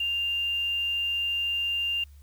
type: tone with quantisation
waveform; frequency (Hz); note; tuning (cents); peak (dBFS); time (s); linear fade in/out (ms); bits
sine; 2794; F7; 0; -25; 0-2.04; 5; 8
effects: added 71 Hz sine -47 dBFS peak until 2.22 s + white hiss -65 dBFS RMS until 2.22 s